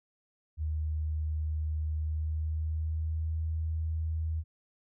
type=tone with pitch glide; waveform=sine; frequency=77.4 to 79.85 Hz; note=D#2 to D#2; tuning=-9 to +45 cents; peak=-29 dBFS; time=0.57-4.44 s; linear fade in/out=50 ms; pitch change=+54 cents; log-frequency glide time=1.94-3.41 s; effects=none